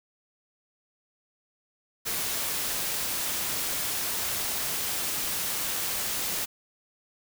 white noise, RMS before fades -30 dBFS, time 2.05-6.46 s, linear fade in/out 20 ms, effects none

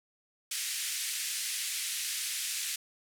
white band-pass noise, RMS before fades -35 dBFS, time 0.51-2.76 s, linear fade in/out 5 ms, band 1900 to 11000 Hz, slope 24 dB/octave, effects none

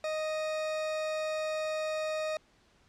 40% pulse tone, 622.3 Hz, D#5, in tune, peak -30 dBFS, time 0.04-2.37 s, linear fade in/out 2 ms, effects pink hiss -65 dBFS RMS until 2.88 s + low-pass 6000 Hz 12 dB/octave

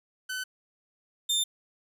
sawtooth tone pair in turn, 1513 / 3599 Hz, F#6 / A7, +38 / +38 cents, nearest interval octave + minor third, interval 1500 cents, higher second, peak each -28 / -21 dBFS, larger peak second, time 0.29-0.44 / 1.29-1.44 s, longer neither, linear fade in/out 10 ms, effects resampled to 32000 Hz + 10-bit

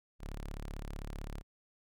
sawtooth tone, 35.62 Hz, C#1, 48 cents sharp, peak -36 dBFS, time 0.19-1.43 s, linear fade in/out 50 ms, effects none

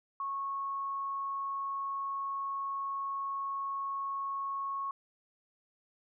sine tone, 1100 Hz, C#6, 14 cents flat, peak -33 dBFS, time 0.2-4.91 s, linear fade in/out 2 ms, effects none

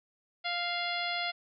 harmonic tone with a mistuned harmonic, 698.5 Hz, F5, in tune, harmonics 1 / 2 / 3 / 4 / 5 / 6 / 7, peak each -36 / -39 / -36 / -41 / -38 / -40 / -45 dBFS, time 0.44-1.32 s, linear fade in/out 20 ms, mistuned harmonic 5, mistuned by -44 cents, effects none

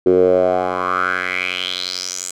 10% pulse tone with band-pass filter sweep, 91.3 Hz, F#2, 23 cents flat, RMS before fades -18 dBFS, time 0.06-2.31 s, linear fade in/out 5 ms, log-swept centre 370 to 7700 Hz, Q 5.2, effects none

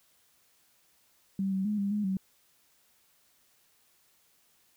sine tone with pitch steps, 193.9 / 191.1 / 210.1 / 199.3 / 208.7 / 190.5 Hz, G3 / G3 / G#3 / G3 / G#3 / G3, -19 / -44 / +20 / +29 / +9 / -49 cents, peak -27 dBFS, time 1.39-2.17 s, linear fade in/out 2 ms, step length 130 ms, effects white hiss -67 dBFS RMS until 4.76 s

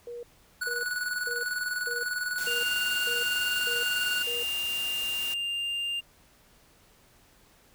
sine tone bursts, 477.5 Hz, A#4, 42 cents sharp, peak -36 dBFS, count 8, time 0.07-4.43 s, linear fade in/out 2 ms, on 160 ms, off 440 ms
square tone with tremolo, 1471 Hz, F#6, 11 cents flat, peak -28 dBFS, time 0.61-4.23 s, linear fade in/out 10 ms, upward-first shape square, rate 20 Hz, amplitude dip 45%
white noise, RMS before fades -39 dBFS, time 2.38-5.34 s, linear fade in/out 2 ms
triangle tone, 2799 Hz, F7, 3 cents sharp, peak -27 dBFS, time 2.46-6.01 s, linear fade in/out 20 ms
effects pink hiss -60 dBFS RMS until 7.74 s

